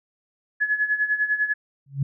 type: tone with tremolo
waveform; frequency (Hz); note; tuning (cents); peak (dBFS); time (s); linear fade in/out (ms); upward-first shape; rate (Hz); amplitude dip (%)
sine; 1700; G#6; +40; -17; 0.6-1.54; 20; sine; 10; 75
type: tone with exponential growth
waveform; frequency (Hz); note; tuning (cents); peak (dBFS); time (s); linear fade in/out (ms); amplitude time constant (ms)
sine; 138.3; C#3; -4; -16; 1.86-2.03; 5; 35
effects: none